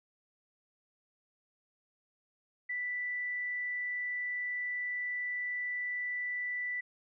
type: tone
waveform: sine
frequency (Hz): 1975.5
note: B6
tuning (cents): 0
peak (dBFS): -33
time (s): 2.69-6.81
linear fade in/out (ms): 10
effects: none